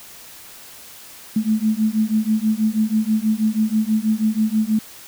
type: beating tone pair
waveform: sine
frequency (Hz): 214.3 / 220.5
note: A3 / A3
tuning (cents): -45 / +4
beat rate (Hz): 6.2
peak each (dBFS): -19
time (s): 1.36-4.79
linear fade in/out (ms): 5
effects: white hiss -41 dBFS RMS until 5.07 s